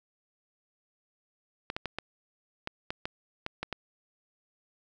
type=clicks; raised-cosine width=0.3 ms; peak=-17 dBFS; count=10; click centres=1.701 / 1.765 / 1.857 / 1.986 / 2.674 / 2.905 / 3.055 / 3.464 / 3.63 / 3.727 s; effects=none